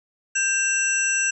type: tone cluster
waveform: sine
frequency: 1580 / 2718 / 5930 / 7650 Hz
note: G6 / F7 / F#8 / A#8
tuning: +13 / -48 / +3 / +44 cents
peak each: -25 dBFS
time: 0.35-1.31 s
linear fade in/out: 10 ms
effects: none